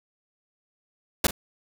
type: noise with echo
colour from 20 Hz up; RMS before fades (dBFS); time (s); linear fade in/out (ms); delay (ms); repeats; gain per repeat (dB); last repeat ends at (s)
pink; -19; 1.24-1.27; 5; 40; 1; -14; 1.31
effects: none